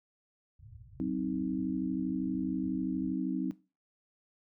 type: low-pass noise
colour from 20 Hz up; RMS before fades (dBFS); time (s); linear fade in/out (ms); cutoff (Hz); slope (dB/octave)
pink; -49; 0.59-3.14; 10; 130; 48
type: chord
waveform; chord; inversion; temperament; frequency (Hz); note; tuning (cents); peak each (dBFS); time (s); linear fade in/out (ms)
sine; C diminished; second; just; 188.37 / 261.6 / 314; Gb3 / C4 / Eb4; +31 / 0 / +16; -35 / -33 / -35; 1-3.51; 0
effects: noise-tail reverb RT60 0.3 s tail -18 dB re dry + high-pass 60 Hz 12 dB/octave